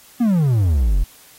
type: exponential sweep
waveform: triangle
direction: down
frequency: 250 to 39.05 Hz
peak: -11 dBFS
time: 0.2-1.04 s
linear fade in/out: 10 ms
effects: white hiss -47 dBFS RMS until 1.38 s + AAC 48 kbps